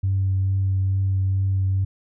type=tone with vibrato; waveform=sine; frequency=96 Hz; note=G2; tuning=36 cents flat; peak=-17 dBFS; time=0.03-1.85 s; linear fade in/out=10 ms; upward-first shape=triangle; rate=2.3 Hz; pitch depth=15 cents each way; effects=tanh soft clip ceiling -14 dBFS